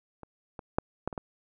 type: clicks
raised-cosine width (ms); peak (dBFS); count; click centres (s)
1; -29 / -25 / -10 / -15 / -25 / -20; 6; 0.233 / 0.592 / 0.785 / 1.076 / 1.128 / 1.178
effects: none